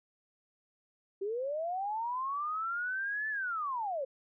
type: linear two-way sweep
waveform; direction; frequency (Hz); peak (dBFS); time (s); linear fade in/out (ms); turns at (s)
sine; up then down; 378.2 to 1760 to 510; -32; 1.21-4.05; 10; 3.29
effects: none